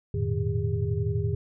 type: tone cluster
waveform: sine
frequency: 86.5 / 108.1 / 119.7 / 153.3 / 404.2 Hz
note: F2 / A2 / A#2 / D#3 / G#4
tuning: -16 / -30 / +46 / -25 / -47 cents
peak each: -30 / -28 / -32 / -32 / -33 dBFS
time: 0.14-1.35 s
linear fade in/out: 5 ms
effects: none